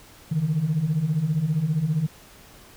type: beating tone pair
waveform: sine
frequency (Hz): 144.8 / 159.8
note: D3 / D#3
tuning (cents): -24 / +47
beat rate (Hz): 15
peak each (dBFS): -25 / -21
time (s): 0.31-2.07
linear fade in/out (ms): 10
effects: tanh soft clip ceiling -15 dBFS + pink hiss -49 dBFS RMS until 2.76 s